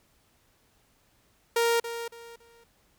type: tone with echo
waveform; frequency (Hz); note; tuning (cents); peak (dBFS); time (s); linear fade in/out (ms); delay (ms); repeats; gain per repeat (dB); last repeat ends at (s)
sawtooth; 466.2; A#4; 0; -18; 1.56-1.8; 5; 280; 3; -11; 2.64
effects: pink hiss -66 dBFS RMS until 2.98 s